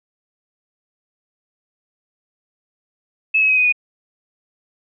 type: tone with pitch steps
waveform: sine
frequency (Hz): 2596 / 2563 / 2531 / 2499 / 2467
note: E7 / E7 / D#7 / D#7 / D#7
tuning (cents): -27 / -49 / +29 / +7 / -15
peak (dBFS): -12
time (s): 3.34-3.725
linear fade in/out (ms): 10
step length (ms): 77
effects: none